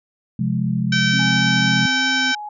sine chord, F minor, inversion second, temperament just, 130.96 / 174.61 / 209.5 Hz, C3 / F3 / Ab3, +2 / 0 / +15 cents, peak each -22 dBFS, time 0.39-1.86 s, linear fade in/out 5 ms
harmonic tone, 770 Hz, G5, 31 cents flat, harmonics 2 / 3 / 4 / 5 / 6 / 7 / 8 / 9, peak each -19 / -26 / -25 / -27 / -35 / -26 / -36 / -36 dBFS, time 0.92-2.35 s, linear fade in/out 5 ms
sine tone with vibrato, 260.9 Hz, C4, 5 cents flat, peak -25 dBFS, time 1.12-2.33 s, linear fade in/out 20 ms, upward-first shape sine, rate 2.3 Hz, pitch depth 14 cents each way
sine tone with pitch glide, 830.6 to 837.8 Hz, G#5 to G#5, 0 to +15 cents, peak -28 dBFS, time 1.19-2.49 s, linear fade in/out 5 ms, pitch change +15 cents, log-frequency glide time 1.4-1.46 s
effects none

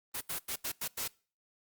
white noise bursts at uneven times, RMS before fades -36 dBFS, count 6, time 0.14-0.21 / 0.29-0.39 / 0.48-0.56 / 0.64-0.72 / 0.81-0.88 / 0.97-1.08 s, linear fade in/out 10 ms, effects noise-tail reverb RT60 0.4 s tail -24 dB re dry + Opus 32 kbps

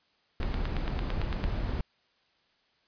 brown noise, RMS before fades -31 dBFS, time 0.4-1.81 s, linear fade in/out 2 ms
click train, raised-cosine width 0.3 ms, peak -19 dBFS, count 10, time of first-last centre 0.43-1.44 s, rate 8.91 Hz
effects white hiss -69 dBFS RMS until 2.87 s + resampled to 11025 Hz

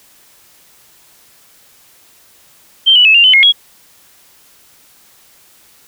sine tone with pitch steps, 3137 / 2955 / 2598 / 2789 / 3034 / 2152 / 3319 Hz, G7 / F#7 / E7 / F7 / F#7 / C7 / G#7, +1 / -3 / -26 / -3 / +43 / +48 / -2 cents, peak -4 dBFS, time 2.86-3.525 s, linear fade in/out 20 ms, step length 95 ms, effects white hiss -47 dBFS RMS until 5.87 s

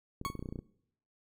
clicks, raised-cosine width 3 ms, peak -27 dBFS, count 11, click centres 0.214 / 0.262 / 0.301 / 0.353 / 0.393 / 0.426 / 0.458 / 0.489 / 0.525 / 0.558 / 0.59 s
40% pulse tone with exponential decay, 1108.7 Hz, C#6, in tune, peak -29 dBFS, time 0.25-0.39 s, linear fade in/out 0 ms, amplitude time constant 29 ms
effects noise-tail reverb RT60 0.7 s tail -20 dB re dry

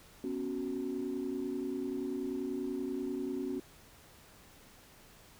sine chord, B suspended second, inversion none, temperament equal, 246.9 / 277.2 / 370 Hz, B3 / C#4 / F#4, 0 / 0 / 0 cents, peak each -39 / -36 / -37 dBFS, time 0.24-3.6 s, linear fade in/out 2 ms, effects tanh soft clip ceiling -27 dBFS + pink hiss -58 dBFS RMS until 5.39 s

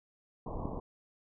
pink low-pass noise, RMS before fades -39 dBFS, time 0.46-0.8 s, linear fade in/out 5 ms, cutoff 1100 Hz, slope 96 dB/octave
click, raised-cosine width 3 ms, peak -24 dBFS, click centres 0.655 s
effects none

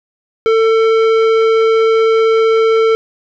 triangle tone with tanh clipping, 447.4 Hz, A4, 29 cents sharp, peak -10 dBFS, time 0.46-2.95 s, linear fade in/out 0 ms, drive 18 dB, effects none

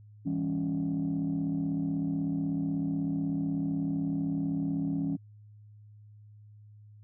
sine chord, C# diminished, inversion first, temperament equal with one note detuned, 164.81 / 200.9 / 277.2 Hz, E3 / G3 / C#4, 0 / +43 / 0 cents, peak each -31 / -35 / -29 dBFS, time 0.25-5.17 s, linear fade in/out 20 ms, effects tanh soft clip ceiling -23 dBFS + added 105 Hz sine -50 dBFS peak until 7.03 s

